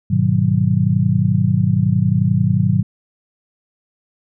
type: chord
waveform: sine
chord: G# minor seventh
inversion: none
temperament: just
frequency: 103.83 / 124.59 / 155.74 / 186.89 Hz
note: G#2 / B2 / D#3 / F#3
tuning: 0 / +16 / +2 / +18 cents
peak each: -18 dBFS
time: 0.1-2.83 s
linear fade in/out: 10 ms
effects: none